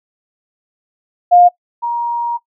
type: tone pair in turn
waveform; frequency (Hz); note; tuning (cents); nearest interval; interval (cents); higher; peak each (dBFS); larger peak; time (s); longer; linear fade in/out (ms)
sine; 708 / 945.1; F5 / A#5; +23 / +24; perfect fourth; 501; second; -4 / -15; first; 1.31-1.49 / 1.82-2.38; second; 20
effects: noise-tail reverb RT60 0.1 s tail -19 dB re dry